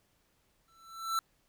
square tone with exponential growth, 1334 Hz, E6, 20 cents sharp, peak -27 dBFS, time 0.68-1.19 s, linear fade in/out 1 ms, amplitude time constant 110 ms, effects pink hiss -72 dBFS RMS until 1.48 s

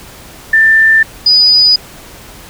sine tone pair in turn, 1781 / 4954 Hz, A6 / D#8, +21 / -8 cents, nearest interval octave + tritone, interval 1771 cents, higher second, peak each -4 dBFS, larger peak neither, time 0.53-1.03 / 1.26-1.76 s, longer neither, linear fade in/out 5 ms, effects pink hiss -34 dBFS RMS until 2.49 s

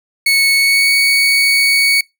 30% pulse tone with pitch glide, 2209 to 2233 Hz, C#7 to C#7, -7 to +12 cents, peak -7 dBFS, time 0.26-2.01 s, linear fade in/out 5 ms, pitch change +19 cents, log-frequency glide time 0.51-0.92 s, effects noise-tail reverb RT60 0.2 s tail -23 dB re dry

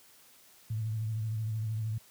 sine tone with vibrato, 110 Hz, A2, in tune, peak -30 dBFS, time 0.7-1.98 s, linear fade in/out 5 ms, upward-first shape triangle, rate 13 Hz, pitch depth 59 cents each way, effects white hiss -59 dBFS RMS until 2.1 s + high-pass 60 Hz 12 dB/octave

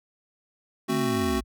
square chord, F# diminished, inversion first, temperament just, 222 / 266.4 / 370 Hz, A3 / C4 / F#4, +16 / +31 / 0 cents, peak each -29 dBFS, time 0.88-1.41 s, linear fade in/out 20 ms
sine linear sweep, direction down, 164.81 to 49 Hz, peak -31 dBFS, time 0.88-1.44 s, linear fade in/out 50 ms
effects none

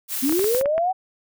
blue noise, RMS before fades -27 dBFS, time 0.08-0.63 s, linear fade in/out 50 ms
sine linear sweep, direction up, 246.9 to 767 Hz, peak -18 dBFS, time 0.22-0.93 s, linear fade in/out 20 ms
clicks, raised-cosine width 0.5 ms, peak -15 dBFS, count 8, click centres 0.295 / 0.325 / 0.394 / 0.443 / 0.548 / 0.612 / 0.658 / 0.78 s
effects none

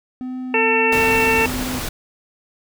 triangle tone with vibrato, 253.8 Hz, B3, 47 cents sharp, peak -23 dBFS, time 0.21-1.79 s, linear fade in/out 0 ms, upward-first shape triangle, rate 1.4 Hz, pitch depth 13 cents each way
harmonic tone, 448.1 Hz, A4, 32 cents sharp, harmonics 1 / 2 / 3 / 4 / 5 / 6, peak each -19 / -21 / -30 / -24 / -25 / -18 dBFS, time 0.54-1.46 s, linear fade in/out 2 ms
pink noise, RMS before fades -26 dBFS, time 0.92-1.89 s, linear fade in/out 5 ms
effects none

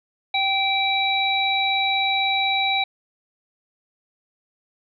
harmonic tone, 778 Hz, G5, 13 cents flat, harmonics 1 / 3 / 5, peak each -23 / -23 / -23 dBFS, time 0.34-2.84 s, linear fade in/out 5 ms, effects none

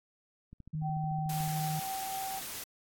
click train, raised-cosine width 5 ms, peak -36 dBFS, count 14, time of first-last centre 0.53-1.479 s, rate 13.7 Hz
sine tone, 155.56 Hz, D#3, in tune, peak -32 dBFS, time 0.73-1.8 s, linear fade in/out 10 ms
sine tone with tremolo, 771 Hz, G5, 29 cents flat, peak -34 dBFS, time 0.81-2.41 s, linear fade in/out 50 ms, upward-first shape triangle, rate 3.8 Hz, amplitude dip 25%
white noise, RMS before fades -41 dBFS, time 1.29-2.64 s, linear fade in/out 5 ms
effects AAC 64 kbps

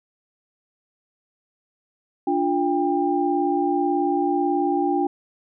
sine tone cluster, 293.3 / 351.6 / 797 Hz, D4 / F4 / G5, -2 / +12 / +28 cents, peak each -23 dBFS, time 2.27-5.07 s, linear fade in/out 5 ms, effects none

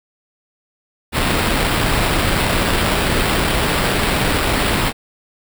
pink noise with sample-and-hold, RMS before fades -17 dBFS, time 1.12-4.93 s, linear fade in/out 50 ms, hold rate 6300 Hz, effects none

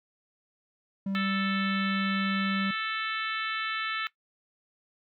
triangle tone, 195.1 Hz, G3, 8 cents flat, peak -26 dBFS, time 1.06-2.71 s, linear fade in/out 5 ms
harmonic tone, 440 Hz, A4, in tune, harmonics 3 / 4 / 5 / 6 / 7 / 8 / 9, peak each -33 / -35 / -37 / -39 / -40 / -41 / -42 dBFS, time 1.15-4.07 s, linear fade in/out 0 ms
effects noise-tail reverb RT60 0.1 s tail -18 dB re dry

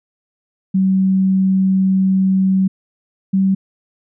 sine tone pair in turn, 190.2 / 192.19 Hz, F#3 / G3, +48 / -34 cents, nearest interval unison, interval 18 cents, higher second, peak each -11 dBFS, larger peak neither, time 0.74-2.68 / 3.33-3.55 s, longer first, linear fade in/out 10 ms, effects none

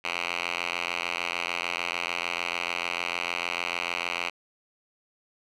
5% pulse tone with band-pass filter, 86.7 Hz, F2, 12 cents flat, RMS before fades -31 dBFS, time 0.04-4.3 s, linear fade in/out 10 ms, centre 2400 Hz, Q 2, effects none

